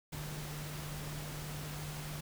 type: tone in noise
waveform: sine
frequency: 150 Hz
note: D3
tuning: 37 cents sharp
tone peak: -42 dBFS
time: 0.12-2.21 s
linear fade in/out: 10 ms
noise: pink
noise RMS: -45 dBFS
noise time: 0.12-2.21 s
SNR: 0 dB
effects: none